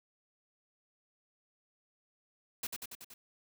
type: noise with echo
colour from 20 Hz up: white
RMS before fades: -37 dBFS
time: 2.63-2.67 s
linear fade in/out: 5 ms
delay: 94 ms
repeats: 5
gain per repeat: -3 dB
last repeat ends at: 3.14 s
effects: none